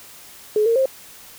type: tone with pitch steps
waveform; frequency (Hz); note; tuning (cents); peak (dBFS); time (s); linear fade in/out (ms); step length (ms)
sine; 425.2 / 459.9 / 530; G#4 / A#4 / C5; +41 / -23 / +22; -14; 0.56-0.857; 2; 99
effects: white hiss -43 dBFS RMS until 1.38 s